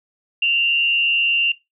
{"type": "tone with frequency modulation", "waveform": "sine", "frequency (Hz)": 2774, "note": "F7", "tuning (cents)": -12, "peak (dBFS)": -14, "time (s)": [0.42, 1.52], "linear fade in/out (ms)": 5, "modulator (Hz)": 149, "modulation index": 0.45, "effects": ["noise-tail reverb RT60 0.2 s tail -20 dB re dry"]}